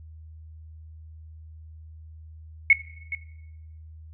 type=tone with echo; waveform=sine; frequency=2197 Hz; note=C#7; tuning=16 cents flat; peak=-11 dBFS; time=2.7-2.73 s; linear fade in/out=2 ms; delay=420 ms; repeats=1; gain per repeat=-15 dB; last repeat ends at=3.15 s; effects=noise-tail reverb RT60 1.0 s tail -18 dB re dry + added 79 Hz sine -42 dBFS peak until 4.13 s